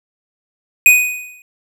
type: tone with exponential decay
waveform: square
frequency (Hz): 2489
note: D#7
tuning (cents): 0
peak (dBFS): -3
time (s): 0.86-1.42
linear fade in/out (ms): 1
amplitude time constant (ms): 120
effects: none